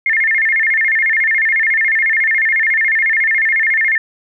sine tone with vibrato, 1954 Hz, B6, 19 cents flat, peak -11 dBFS, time 0.06-3.98 s, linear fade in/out 2 ms, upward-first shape square, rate 14 Hz, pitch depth 150 cents each way, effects none

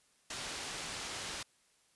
white low-pass noise, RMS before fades -42 dBFS, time 0.3-1.43 s, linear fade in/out 5 ms, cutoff 6000 Hz, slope 12 dB/octave, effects white hiss -70 dBFS RMS until 1.95 s + resampled to 24000 Hz

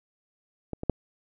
clicks, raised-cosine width 2 ms, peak -19 / -20 / -8 dBFS, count 3, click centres 0.733 / 0.834 / 0.897 s, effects none

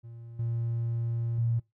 triangle tone with level steps, 116.54 Hz, A#2, in tune, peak -40 / -25 / -20 dBFS, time 0.03-1.6 s, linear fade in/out 20 ms, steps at 0.39 / 1.38 s, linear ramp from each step 5 ms, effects noise-tail reverb RT60 0.2 s tail -24 dB re dry + tanh soft clip ceiling -22 dBFS

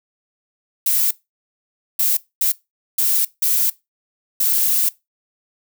violet noise bursts at uneven times, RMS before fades -17 dBFS, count 6, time 0.86-1.11 / 1.99-2.17 / 2.41-2.52 / 2.98-3.25 / 3.42-3.7 / 4.4-4.89 s, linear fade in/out 5 ms, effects noise-tail reverb RT60 0.2 s tail -20 dB re dry

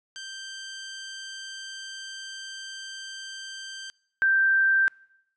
15% pulse / sine tone pair in turn, 1568 / 1568 Hz, G6 / G6, 0 / 0 cents, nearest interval unison, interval 0 cents, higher neither, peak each -30 / -18 dBFS, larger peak second, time 0.16-3.9 / 4.22-4.88 s, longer first, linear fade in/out 0 ms, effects noise-tail reverb RT60 0.8 s tail -26 dB re dry + resampled to 22050 Hz

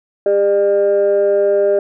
sine tone pair together, 401.6 / 601.7 Hz, G4 / D5, +42 / +42 cents, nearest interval perfect fifth, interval 700 cents, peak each -12 dBFS, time 0.26-1.79 s, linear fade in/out 2 ms, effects tanh soft clip ceiling -6 dBFS

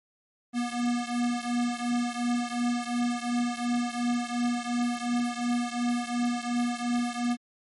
square beating tone pair, 240.1 / 242.9 Hz, B3 / B3, -49 / -29 cents, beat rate 2.8 Hz, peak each -29 / -31 dBFS, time 0.53-7.37 s, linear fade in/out 50 ms, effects MP3 48 kbps

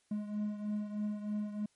triangle beating tone pair, 208.8 / 212 Hz, G#3 / G#3, +10 / +36 cents, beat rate 3.2 Hz, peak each -33 / -39 dBFS, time 0.11-1.66 s, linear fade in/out 5 ms, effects white hiss -73 dBFS RMS until 1.75 s + MP3 48 kbps

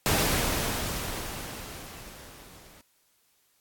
pink noise with level ramp, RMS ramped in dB -23 to -53 dBFS, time 0.06-2.81 s, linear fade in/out 0 ms, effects white hiss -68 dBFS RMS until 3.6 s + AAC 64 kbps

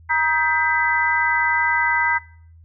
harmonic tone with a mistuned harmonic, 315.1 Hz, D#4, 22 cents sharp, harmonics 3 / 4 / 5 / 6, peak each -20 / -28 / -22 / -20 dBFS, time 0.09-2.19 s, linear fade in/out 20 ms, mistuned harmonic 6, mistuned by +100 cents, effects noise-tail reverb RT60 0.6 s tail -24 dB re dry + added 82 Hz sine -44 dBFS peak until 2.64 s

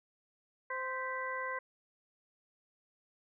harmonic tone with a mistuned harmonic, 519 Hz, C5, 14 cents flat, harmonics 1 / 2 / 3 / 4, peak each -42 / -39 / -42 / -41 dBFS, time 0.7-1.59 s, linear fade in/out 5 ms, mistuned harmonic 4, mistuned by -87 cents, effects none

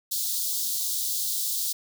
white high-pass noise, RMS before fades -28 dBFS, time 0.11-1.73 s, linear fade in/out 10 ms, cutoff 3600 Hz, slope 48 dB/octave, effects none

